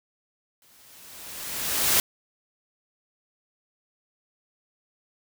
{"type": "noise with exponential growth", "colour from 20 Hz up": "white", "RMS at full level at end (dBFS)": -19, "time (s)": [0.62, 2], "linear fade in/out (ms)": 1, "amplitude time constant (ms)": 300, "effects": []}